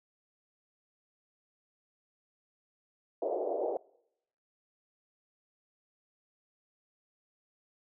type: band-pass noise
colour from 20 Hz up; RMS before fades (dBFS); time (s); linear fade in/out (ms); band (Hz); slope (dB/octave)
white; -33; 3.22-3.77; 2; 360 to 690; 48
effects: noise-tail reverb RT60 0.8 s tail -24 dB re dry